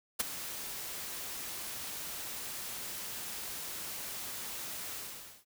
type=noise with ADSR envelope; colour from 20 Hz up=white; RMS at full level=-28 dBFS; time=0.19-5.45 s; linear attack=14 ms; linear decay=15 ms; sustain=-13 dB; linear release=520 ms; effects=none